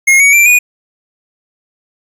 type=tone with pitch steps; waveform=square; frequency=2150 / 2249 / 2353 / 2461 Hz; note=C7 / C#7 / D7 / D#7; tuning=+47 / +24 / +3 / -20 cents; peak=-5 dBFS; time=0.07-0.59 s; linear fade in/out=10 ms; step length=130 ms; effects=resampled to 32000 Hz